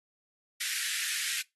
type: high-pass noise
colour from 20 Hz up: pink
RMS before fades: -33 dBFS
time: 0.6-1.42 s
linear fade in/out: 10 ms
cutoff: 1600 Hz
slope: 48 dB/octave
effects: noise-tail reverb RT60 0.2 s tail -23 dB re dry + AAC 32 kbps